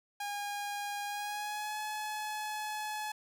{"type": "tone with pitch glide", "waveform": "sawtooth", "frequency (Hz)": [816, 852.1], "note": ["G#5", "G#5"], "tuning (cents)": [-31, 44], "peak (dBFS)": -32, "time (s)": [0.2, 3.12], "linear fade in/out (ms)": 5, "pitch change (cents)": 75, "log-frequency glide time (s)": [1.06, 1.79], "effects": []}